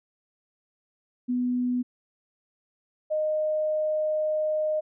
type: tone pair in turn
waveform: sine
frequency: 247.7 / 616.6 Hz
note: B3 / D#5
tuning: +5 / -16 cents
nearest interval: octave + major third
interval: 1579 cents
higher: second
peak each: -23 dBFS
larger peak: neither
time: 1.28-1.83 / 3.1-4.81 s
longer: second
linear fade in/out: 20 ms
effects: none